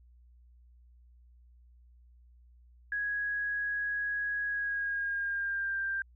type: tone with pitch glide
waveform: sine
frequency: 1661.2 to 1583.4 Hz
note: G#6 to G6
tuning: 0 to +17 cents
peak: -30 dBFS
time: 2.92-6.02 s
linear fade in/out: 2 ms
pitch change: -83 cents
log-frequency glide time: 4.46-5.79 s
effects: added 60 Hz sine -56 dBFS peak until 6.15 s